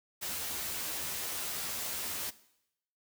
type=noise with comb filter; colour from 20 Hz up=white; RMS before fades=-37 dBFS; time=0.21-2.31 s; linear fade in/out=20 ms; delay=13 ms; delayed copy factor=+0.7; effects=noise-tail reverb RT60 0.8 s tail -18 dB re dry